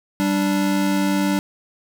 square tone pair together, 194.1 / 293.4 Hz, G3 / D4, -17 / -2 cents, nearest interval perfect fifth, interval 715 cents, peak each -21 dBFS, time 0.2-1.39 s, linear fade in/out 0 ms, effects none

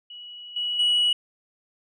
sine tone with level steps, 2928 Hz, F#7, 19 cents flat, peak -38 / -24 / -16 dBFS, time 0.1-1.13 s, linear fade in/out 5 ms, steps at 0.56 / 0.79 s, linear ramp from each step 5 ms, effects tanh soft clip ceiling -16 dBFS

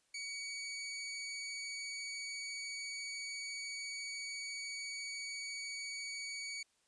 20% pulse tone, 2257 Hz, C#7, 31 cents sharp, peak -36 dBFS, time 0.14-6.63 s, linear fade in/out 5 ms, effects white hiss -75 dBFS RMS until 6.87 s + resampled to 22050 Hz

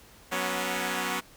5% pulse chord, F# suspended fourth, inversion none, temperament equal with one note detuned, 185 / 244.2 / 277.2 Hz, F#3 / B3 / C#4, 0 / -19 / 0 cents, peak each -21 / -21 / -22 dBFS, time 0.31-1.21 s, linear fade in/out 20 ms, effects pink hiss -54 dBFS RMS until 1.36 s

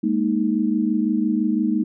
sine chord, Ab suspended second, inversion none, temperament just, 207.7 / 233.6 / 311.5 Hz, Ab3 / Bb3 / Eb4, 0 / +4 / +2 cents, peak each -22 dBFS, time 0.03-1.84 s, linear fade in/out 10 ms, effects none

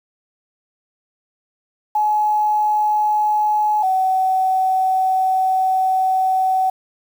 sine tone pair in turn, 847 / 754.6 Hz, G#5 / F#5, +34 / +34 cents, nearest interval major second, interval 200 cents, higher first, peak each -14 dBFS, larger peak neither, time 1.95-3.83 / 3.83-6.7 s, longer second, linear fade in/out 5 ms, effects 7-bit

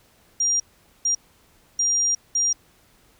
sine tone bursts at uneven times, 5700 Hz, F8, 34 cents sharp, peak -18 dBFS, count 4, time 0.4-0.6 / 1.05-1.15 / 1.79-2.15 / 2.35-2.53 s, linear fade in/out 5 ms, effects pink hiss -58 dBFS RMS until 3.19 s

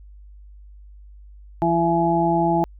harmonic tone, 168.4 Hz, E3, 37 cents sharp, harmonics 1 / 2 / 4 / 5, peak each -23 / -21 / -23 / -21 dBFS, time 1.62-2.64 s, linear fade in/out 0 ms, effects added 50 Hz sine -41 dBFS peak until 2.79 s

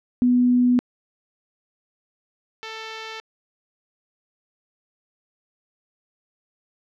sine / 5% pulse tone pair in turn, 246.9 / 443 Hz, B3 / A4, 0 / +12 cents, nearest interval minor seventh, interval 1012 cents, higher second, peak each -14 / -20 dBFS, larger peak first, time 0.22-0.79 / 2.63-3.2 s, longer neither, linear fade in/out 0 ms, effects low-pass 4000 Hz 12 dB/octave

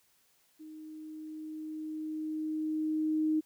sine tone with level ramp, 311.1 Hz, D#4, in tune, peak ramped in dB -45 to -25 dBFS, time 0.59-3.41 s, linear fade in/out 20 ms, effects white hiss -69 dBFS RMS until 3.45 s

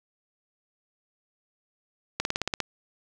slowing click train, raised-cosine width 0.2 ms, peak -9 dBFS, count 8, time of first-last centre 2.2-2.603 s, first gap 51 ms, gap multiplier 1.04, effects none

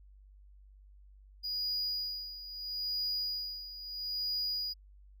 triangle tone with tremolo, 4903 Hz, D#8, 26 cents flat, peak -30 dBFS, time 1.43-4.74 s, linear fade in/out 20 ms, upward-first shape sine, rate 0.76 Hz, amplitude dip 75%, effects added 49 Hz sine -54 dBFS peak until 5.2 s

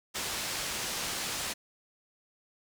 white low-pass noise, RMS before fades -35 dBFS, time 0.14-1.54 s, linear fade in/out 20 ms, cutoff 7500 Hz, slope 12 dB/octave, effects none

